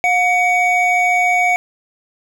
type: tone pair together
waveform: triangle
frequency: 717.9 / 2253 Hz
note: F5 / C#7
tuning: +48 / +28 cents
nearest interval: octave + minor sixth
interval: 1980 cents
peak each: -13 dBFS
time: 0.04-1.56 s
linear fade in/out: 0 ms
effects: none